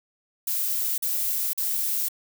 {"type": "noise bursts", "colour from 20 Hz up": "violet", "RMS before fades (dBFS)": -26, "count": 3, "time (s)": [0.47, 2.086], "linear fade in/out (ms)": 5, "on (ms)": 510, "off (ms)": 43, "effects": []}